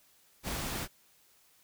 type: noise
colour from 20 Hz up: pink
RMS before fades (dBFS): -36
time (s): 0.43-0.88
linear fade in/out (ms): 50
effects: white hiss -65 dBFS RMS until 1.63 s